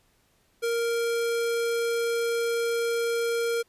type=tone; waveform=square; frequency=466 Hz; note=A#4; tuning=1 cent flat; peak=-25 dBFS; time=0.62-3.63 s; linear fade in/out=20 ms; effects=pink hiss -66 dBFS RMS until 3.68 s + resampled to 32000 Hz